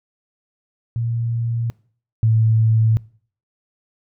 sine tone pair in turn, 116.54 / 111.41 Hz, A#2 / A2, 0 / +22 cents, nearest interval minor second, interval 78 cents, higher first, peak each -19 / -12 dBFS, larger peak second, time 0.96-1.7 / 2.23-2.97 s, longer neither, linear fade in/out 0 ms, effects noise-tail reverb RT60 0.5 s tail -23 dB re dry

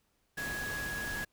sine tone in noise, 1667 Hz, G#6, 6 cents sharp, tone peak -36 dBFS, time 0.37-1.25 s, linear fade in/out 10 ms, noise pink, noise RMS -41 dBFS, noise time 0.37-1.25 s, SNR +2 dB, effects pink hiss -75 dBFS RMS until 1.32 s

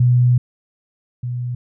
sine tone pair in turn, 123.47 / 122.89 Hz, B2 / B2, 0 / -8 cents, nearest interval unison, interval 8 cents, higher first, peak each -10 / -21 dBFS, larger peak first, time 0-0.38 / 1.23-1.55 s, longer first, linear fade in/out 5 ms, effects none

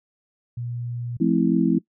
sine tone, 120 Hz, B2, 49 cents flat, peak -27 dBFS, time 0.57-1.17 s, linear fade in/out 5 ms
sine chord, F major seventh, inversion none, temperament just, 174.61 / 218.3 / 261.9 / 327.4 Hz, F3 / A3 / C4 / E4, 0 / -13 / +2 / -12 cents, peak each -22 dBFS, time 1.2-1.79 s, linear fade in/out 10 ms
effects noise-tail reverb RT60 0.1 s tail -20 dB re dry

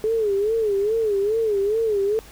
sine tone with vibrato, 423.3 Hz, G#4, 33 cents sharp, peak -18 dBFS, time 0.04-2.19 s, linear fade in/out 0 ms, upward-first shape sine, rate 2.4 Hz, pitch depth 130 cents each way, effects added 50 Hz sine -48 dBFS peak until 2.31 s + pink hiss -46 dBFS RMS until 2.31 s

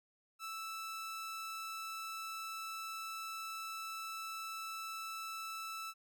sawtooth tone, 1318.5 Hz, E6, in tune, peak -38 dBFS, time 0.39-5.94 s, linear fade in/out 50 ms, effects none

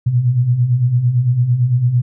sine beating tone pair, 116.54 / 125.44 Hz, A#2 / B2, 0 / +27 cents, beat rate 8.9 Hz, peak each -19 / -12 dBFS, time 0.06-2.02 s, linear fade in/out 10 ms, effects none

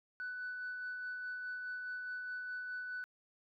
sine tone with tremolo, 1492 Hz, F#6, 14 cents sharp, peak -37 dBFS, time 0.2-3.04 s, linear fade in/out 0 ms, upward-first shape sine, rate 4.8 Hz, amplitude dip 30%, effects tanh soft clip ceiling -36 dBFS

